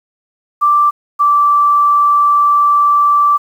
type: tone pair in turn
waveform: sine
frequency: 1174.7 / 1165.9 Hz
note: D6 / D6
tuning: 0 / -13 cents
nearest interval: unison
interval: 13 cents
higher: first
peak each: -7 dBFS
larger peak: neither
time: 0.61-0.91 / 1.19-3.38 s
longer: second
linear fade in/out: 20 ms
effects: 7-bit